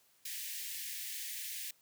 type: high-pass noise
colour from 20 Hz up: white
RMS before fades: -42 dBFS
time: 0.25-1.71 s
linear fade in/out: 5 ms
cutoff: 1700 Hz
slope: 96 dB/octave
effects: white hiss -69 dBFS RMS until 1.81 s + high-pass 80 Hz 12 dB/octave